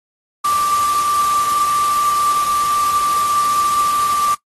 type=tone in noise; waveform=sine; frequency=1174.7 Hz; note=D6; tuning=in tune; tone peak=-14 dBFS; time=0.44-4.35 s; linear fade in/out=10 ms; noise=white; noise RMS=-26 dBFS; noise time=0.44-4.35 s; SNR=+9 dB; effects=noise-tail reverb RT60 0.1 s tail -20 dB re dry + AAC 32 kbps